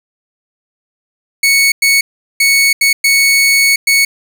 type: tone bursts at uneven times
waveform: sawtooth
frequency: 2217 Hz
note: C#7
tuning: in tune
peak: -4 dBFS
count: 6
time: 1.43-1.72 / 1.82-2.01 / 2.4-2.73 / 2.81-2.93 / 3.04-3.76 / 3.87-4.05 s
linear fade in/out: 5 ms
effects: none